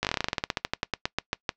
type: slowing click train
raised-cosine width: 0.2 ms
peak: -7 dBFS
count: 23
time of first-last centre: 0.03-1.492 s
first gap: 18 ms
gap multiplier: 1.11
effects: noise-tail reverb RT60 0.1 s tail -23 dB re dry + low-pass 5000 Hz 12 dB/octave